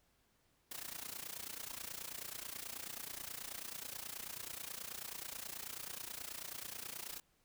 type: noise with amplitude modulation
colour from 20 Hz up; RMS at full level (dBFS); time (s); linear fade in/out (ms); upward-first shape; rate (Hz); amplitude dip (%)
white; -43; 0.71-7.2; 5; sine; 29.3; 85
effects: pink hiss -75 dBFS RMS until 7.44 s